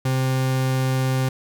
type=tone; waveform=40% pulse; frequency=130.81 Hz; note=C3; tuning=in tune; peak=-18 dBFS; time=0.05-1.29 s; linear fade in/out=5 ms; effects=none